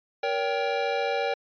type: chord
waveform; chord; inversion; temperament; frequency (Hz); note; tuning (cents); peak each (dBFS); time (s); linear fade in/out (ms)
square; G diminished; first; just; 470.4 / 564.5 / 784; Bb4 / Db5 / G5; +16 / +31 / 0; -30; 0.23-1.34; 5
effects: resampled to 11025 Hz